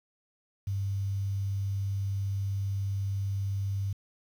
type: tone with quantisation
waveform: sine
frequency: 98.5 Hz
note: G2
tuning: 9 cents sharp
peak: -28 dBFS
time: 0.67-3.93 s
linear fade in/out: 5 ms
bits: 9
effects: none